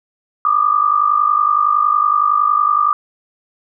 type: tone pair together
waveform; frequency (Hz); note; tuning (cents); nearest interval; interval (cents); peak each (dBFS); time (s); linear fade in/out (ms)
sine; 1174.7 / 1225.5; D6 / D#6; 0 / -27; minor second; 73; -14; 0.45-2.93; 2
effects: none